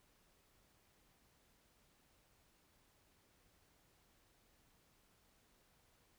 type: silence
effects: pink hiss -73 dBFS RMS until 6.18 s